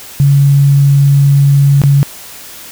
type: tone with dropouts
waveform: sine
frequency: 140.3 Hz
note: C#3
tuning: 21 cents sharp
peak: -4 dBFS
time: 0.2-2.03 s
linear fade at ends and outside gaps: 0 ms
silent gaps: 1.817-1.837 s
effects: white hiss -31 dBFS RMS until 2.71 s